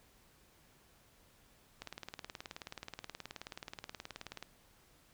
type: click train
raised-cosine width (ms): 0.2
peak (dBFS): -26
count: 50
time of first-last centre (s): 1.82-4.426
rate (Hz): 18.8
effects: pink hiss -66 dBFS RMS until 5.13 s